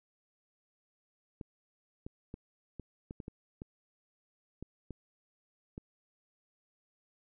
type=clicks; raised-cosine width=3 ms; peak=-29 dBFS; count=11; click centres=1.412 / 2.065 / 2.341 / 2.797 / 3.109 / 3.202 / 3.281 / 3.619 / 4.626 / 4.907 / 5.779 s; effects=none